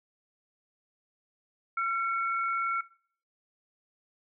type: tone pair together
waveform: sine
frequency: 1360.5 / 2217 Hz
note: F6 / C#7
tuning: -46 / 0 cents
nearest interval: minor sixth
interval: 846 cents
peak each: -27 / -35 dBFS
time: 1.77-2.81 s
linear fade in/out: 5 ms
effects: noise-tail reverb RT60 0.5 s tail -20 dB re dry